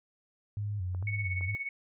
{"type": "tone with vibrato", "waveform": "sine", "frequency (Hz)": 97, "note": "G2", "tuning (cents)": -18, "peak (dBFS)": -31, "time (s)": [0.57, 1.55], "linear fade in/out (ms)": 0, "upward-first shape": "square", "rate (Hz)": 2.2, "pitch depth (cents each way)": 110}
{"type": "clicks", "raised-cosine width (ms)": 1, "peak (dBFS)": -35, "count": 3, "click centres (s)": [0.948, 1.026, 1.41]}
{"type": "tone with tremolo", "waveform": "sine", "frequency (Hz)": 2217, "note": "C#7", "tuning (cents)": 0, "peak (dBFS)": -31, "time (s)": [1.07, 1.69], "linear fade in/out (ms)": 2, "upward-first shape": "sine", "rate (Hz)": 17, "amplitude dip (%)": 70}
{"effects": []}